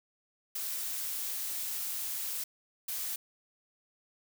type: noise bursts at uneven times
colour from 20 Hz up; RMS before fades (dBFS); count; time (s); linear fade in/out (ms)
blue; -36; 2; 0.55-2.44 / 2.88-3.16; 5
effects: none